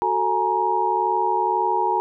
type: tone cluster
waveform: sine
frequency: 372.2 / 444.6 / 839 / 941 Hz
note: F#4 / A4 / G#5 / A#5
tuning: +10 / +18 / +17 / +16 cents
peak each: -26 / -28 / -23 / -21 dBFS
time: 0.02-2 s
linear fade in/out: 0 ms
effects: none